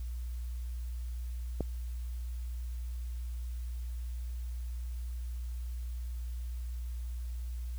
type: click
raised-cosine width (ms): 2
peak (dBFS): -19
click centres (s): 1.607
effects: added 60 Hz sine -35 dBFS peak until 7.78 s + white hiss -60 dBFS RMS until 7.78 s